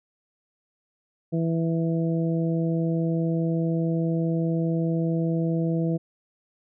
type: harmonic tone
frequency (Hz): 164.81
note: E3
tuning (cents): 0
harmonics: 1 / 2 / 3 / 4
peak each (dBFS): -23 / -28 / -32 / -36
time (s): 1.32-5.98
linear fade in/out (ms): 20
effects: none